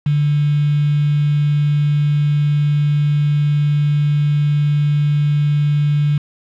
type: tone with quantisation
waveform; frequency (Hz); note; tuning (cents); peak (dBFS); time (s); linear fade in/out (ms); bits
sine; 146.83; D3; 0; -12; 0.06-6.18; 5; 5
effects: low-pass 3000 Hz 12 dB/octave